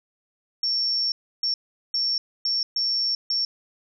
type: tone bursts at uneven times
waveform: sine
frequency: 5460 Hz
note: F8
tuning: 40 cents flat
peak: -21 dBFS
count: 6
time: 0.63-1.12 / 1.43-1.54 / 1.94-2.18 / 2.45-2.63 / 2.76-3.15 / 3.3-3.45 s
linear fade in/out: 2 ms
effects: none